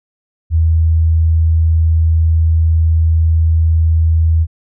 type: tone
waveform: sine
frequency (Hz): 81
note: E2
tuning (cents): -30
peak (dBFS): -8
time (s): 0.5-4.47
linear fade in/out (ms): 50
effects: none